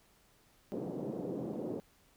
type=band-pass noise; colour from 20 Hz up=white; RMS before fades=-39 dBFS; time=0.72-1.8 s; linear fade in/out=0 ms; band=150 to 490 Hz; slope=24 dB/octave; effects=pink hiss -67 dBFS RMS until 2.16 s